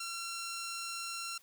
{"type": "tone", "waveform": "10% pulse", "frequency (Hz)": 1364, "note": "F6", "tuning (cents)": -41, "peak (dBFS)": -30, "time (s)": [0, 1.38], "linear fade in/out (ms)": 5, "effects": ["white hiss -64 dBFS RMS until 1.42 s"]}